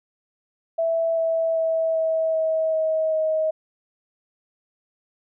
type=tone with pitch steps; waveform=sine; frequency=659.3 / 654.4 / 649.5 / 644.6 / 639.8 / 635 / 630.3 Hz; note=E5 / E5 / E5 / E5 / D#5 / D#5 / D#5; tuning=0 / -13 / -26 / -39 / +48 / +35 / +22 cents; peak=-19 dBFS; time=0.78-3.51 s; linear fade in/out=10 ms; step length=390 ms; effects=none